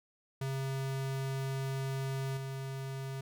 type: tone with level steps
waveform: square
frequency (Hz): 134.6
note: C3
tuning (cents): +49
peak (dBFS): -34 / -38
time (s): 0.41-3.21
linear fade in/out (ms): 5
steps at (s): 2.37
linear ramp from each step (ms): 2
effects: none